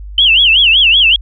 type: tone with vibrato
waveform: sine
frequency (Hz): 2971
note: F#7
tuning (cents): +6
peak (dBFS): -5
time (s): 0.18-1.16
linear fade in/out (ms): 2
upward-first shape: sine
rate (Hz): 5.3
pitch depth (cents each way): 220
effects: added 50 Hz sine -25 dBFS peak until 1.21 s